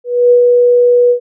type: tone with ADSR envelope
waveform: sine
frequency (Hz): 487.2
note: B4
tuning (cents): -24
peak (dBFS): -3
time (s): 0.04-1.2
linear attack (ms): 270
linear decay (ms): 100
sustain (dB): -2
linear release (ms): 94
effects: none